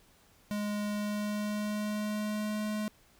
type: tone with pitch glide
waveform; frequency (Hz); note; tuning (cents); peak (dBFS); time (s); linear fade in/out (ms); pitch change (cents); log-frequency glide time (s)
square; 207.7 to 212.3; G#3 to G#3; 0 to +38; -32; 0.51-2.88; 0; +38; 0.93-2.64
effects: pink hiss -63 dBFS RMS until 3.19 s